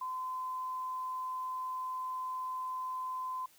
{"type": "tone", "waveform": "sine", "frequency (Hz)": 1025, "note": "C6", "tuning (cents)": -36, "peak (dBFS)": -35, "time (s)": [0.01, 3.46], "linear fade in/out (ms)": 5, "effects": ["white hiss -63 dBFS RMS until 3.58 s"]}